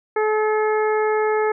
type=harmonic tone; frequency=429.8 Hz; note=A4; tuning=41 cents flat; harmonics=1 / 2 / 3 / 4 / 5; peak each=-18 / -24 / -28 / -30 / -32 dBFS; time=0.16-1.52 s; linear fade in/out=5 ms; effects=none